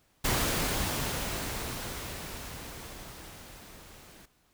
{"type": "noise with level ramp", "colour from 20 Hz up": "pink", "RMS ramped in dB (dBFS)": [-27, -53], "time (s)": [0.24, 4.26], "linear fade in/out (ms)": 10, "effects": ["pink hiss -68 dBFS RMS until 4.53 s"]}